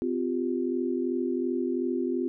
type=chord; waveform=sine; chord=C suspended fourth; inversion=none; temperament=equal with one note detuned; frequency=256.5 / 349.2 / 392 Hz; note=C4 / F4 / G4; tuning=-34 / 0 / 0 cents; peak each=-29 / -29 / -33 dBFS; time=0.02-2.28 s; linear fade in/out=0 ms; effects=none